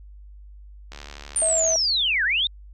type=click train; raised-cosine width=0.2 ms; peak=-21 dBFS; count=60; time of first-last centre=0.92-1.734 s; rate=72.5 Hz
type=linear two-way sweep; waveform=sine; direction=down then up; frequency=9270 to 1480 to 3754 Hz; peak=-19 dBFS; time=1.36-2.47 s; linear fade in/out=2 ms; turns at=2.24 s
type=tone; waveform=sine; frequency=646 Hz; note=E5; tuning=35 cents flat; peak=-23 dBFS; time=1.42-1.76 s; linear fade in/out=0 ms
effects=added 50 Hz sine -41 dBFS peak until 2.73 s